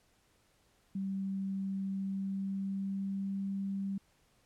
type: tone with pitch glide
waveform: sine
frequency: 193.8 to 195.94 Hz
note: G3 to G3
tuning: -20 to -1 cents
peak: -33 dBFS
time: 0.95-3.98 s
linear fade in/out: 5 ms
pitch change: +19 cents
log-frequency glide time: 1.91-3.45 s
effects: pink hiss -70 dBFS RMS until 4.45 s + low-pass 12000 Hz 12 dB/octave